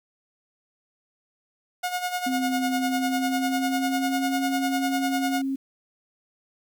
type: tone with tremolo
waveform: sawtooth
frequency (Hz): 721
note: F#5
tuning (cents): -45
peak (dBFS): -20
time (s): 1.83-5.42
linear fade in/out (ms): 10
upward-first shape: sine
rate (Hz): 10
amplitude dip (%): 65
type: tone with pitch glide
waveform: sine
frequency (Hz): 259.9 to 269.8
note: C4 to C#4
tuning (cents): -11 to -47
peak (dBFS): -24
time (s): 2.26-5.56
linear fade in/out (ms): 10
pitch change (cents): +64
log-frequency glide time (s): 2.69-4.38
effects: 9-bit